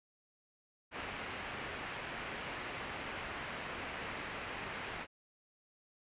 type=low-pass noise; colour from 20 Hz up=white; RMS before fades=-43 dBFS; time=0.91-5.07 s; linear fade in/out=50 ms; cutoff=2600 Hz; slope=24 dB/octave; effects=resampled to 8000 Hz